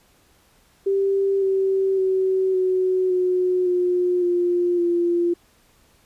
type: tone with pitch steps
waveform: sine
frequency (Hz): 392 / 385 / 378.2 / 371.5 / 364.9 / 358.4 / 352.1 / 345.8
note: G4 / G4 / F#4 / F#4 / F#4 / F4 / F4 / F4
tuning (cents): 0 / -31 / +38 / +7 / -24 / +45 / +14 / -17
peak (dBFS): -17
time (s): 0.86-5.34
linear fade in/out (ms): 10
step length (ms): 560
effects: pink hiss -58 dBFS RMS until 6.05 s + resampled to 32000 Hz